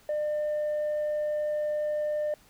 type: tone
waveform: sine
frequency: 601 Hz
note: D5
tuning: 40 cents sharp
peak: -24 dBFS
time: 0.09-2.34 s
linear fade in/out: 2 ms
effects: tanh soft clip ceiling -25 dBFS + pink hiss -59 dBFS RMS until 2.49 s